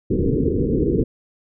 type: low-pass noise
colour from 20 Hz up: white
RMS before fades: -19 dBFS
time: 0.1-1.04 s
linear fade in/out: 10 ms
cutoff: 470 Hz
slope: 96 dB/octave
effects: none